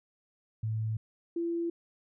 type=tone pair in turn; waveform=sine; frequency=110 / 338.5 Hz; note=A2 / E4; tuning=0 / +46 cents; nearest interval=octave + perfect fifth; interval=1946 cents; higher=second; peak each=-29 / -29 dBFS; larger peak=neither; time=0.63-0.97 / 1.36-1.7 s; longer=neither; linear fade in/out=5 ms; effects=none